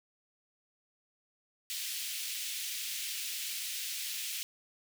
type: high-pass noise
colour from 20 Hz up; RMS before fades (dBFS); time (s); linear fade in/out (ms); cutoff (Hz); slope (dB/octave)
pink; -38; 1.7-4.43; 0; 2500; 24
effects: none